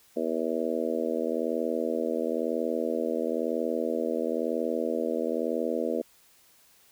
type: harmonic tone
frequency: 81 Hz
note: E2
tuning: 30 cents flat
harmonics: 3 / 4 / 5 / 6 / 7 / 8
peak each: -33 / -33 / -34 / -31 / -34 / -36 dBFS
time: 0.16-6.02 s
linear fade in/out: 10 ms
effects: white hiss -60 dBFS RMS until 6.91 s